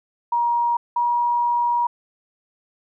sine tone pair in turn, 948 / 956.2 Hz, A#5 / A#5, +29 / +44 cents, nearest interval unison, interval 15 cents, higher second, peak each -17 dBFS, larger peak neither, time 0.32-0.77 / 0.96-1.87 s, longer second, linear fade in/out 5 ms, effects none

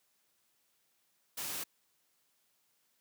white noise, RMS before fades -39 dBFS, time 1.37-1.64 s, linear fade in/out 10 ms, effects white hiss -75 dBFS RMS until 3 s + high-pass 100 Hz 12 dB/octave

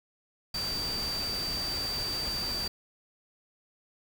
sine tone in noise, 4652 Hz, D8, 17 cents flat, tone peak -31 dBFS, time 0.54-2.68 s, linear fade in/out 5 ms, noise pink, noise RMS -38 dBFS, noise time 0.54-2.68 s, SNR +4 dB, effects none

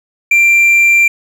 triangle tone, 2365 Hz, D7, 12 cents sharp, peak -4 dBFS, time 0.31-1.08 s, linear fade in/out 5 ms, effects none

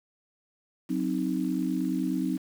sine chord, C diminished, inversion second, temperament equal, 185 / 261.6 / 311.1 Hz, Gb3 / C4 / Eb4, 0 / 0 / 0 cents, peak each -31 / -29 / -30 dBFS, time 0.89-2.38 s, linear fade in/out 20 ms, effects 8-bit

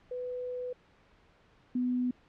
sine tone pair in turn, 497.8 / 248.9 Hz, B4 / B3, +14 / +14 cents, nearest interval octave, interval 1200 cents, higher first, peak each -34 / -27 dBFS, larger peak second, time 0.11-0.73 / 1.75-2.11 s, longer first, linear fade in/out 5 ms, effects pink hiss -63 dBFS RMS until 2.28 s + low-pass 3000 Hz 12 dB/octave

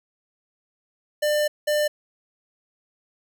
square tone bursts at uneven times, 597 Hz, D5, 28 cents sharp, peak -20 dBFS, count 2, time 1.22-1.48 / 1.67-1.88 s, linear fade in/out 10 ms, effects none

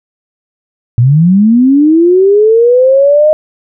sine linear sweep, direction up, 113 to 622.3 Hz, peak -3 dBFS, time 0.98-3.33 s, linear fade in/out 0 ms, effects none

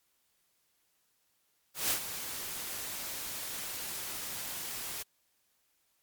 white noise with ADSR envelope, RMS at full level -29 dBFS, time 1.74-5.03 s, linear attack 160 ms, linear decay 95 ms, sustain -10 dB, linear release 10 ms, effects white hiss -74 dBFS RMS until 6.02 s + MP3 96 kbps

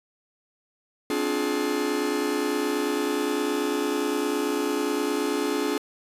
45% pulse chord, D half-diminished seventh, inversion third, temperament just, 264.3 / 293.7 / 352.4 / 422.9 Hz, C4 / D4 / F4 / Ab4, +18 / 0 / +16 / +31 cents, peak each -32 / -28 / -31 / -28 dBFS, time 1.1-5.78 s, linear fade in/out 2 ms, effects resampled to 32000 Hz

